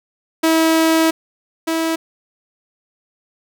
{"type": "tone pair in turn", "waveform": "sawtooth", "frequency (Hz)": [323.3, 325.4], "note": ["E4", "E4"], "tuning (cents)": [-34, -22], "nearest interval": "unison", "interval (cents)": 12, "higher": "second", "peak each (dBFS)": [-8, -13], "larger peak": "first", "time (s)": [[0.43, 1.11], [1.67, 1.96]], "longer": "first", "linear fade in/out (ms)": 10, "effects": []}